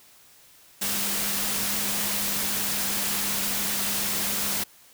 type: tone in noise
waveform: sine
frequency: 201.3 Hz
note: G3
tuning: 46 cents sharp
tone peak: -38 dBFS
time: 0.81-4.64 s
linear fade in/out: 10 ms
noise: white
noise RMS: -27 dBFS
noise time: 0.81-4.64 s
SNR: -14 dB
effects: white hiss -54 dBFS RMS until 4.93 s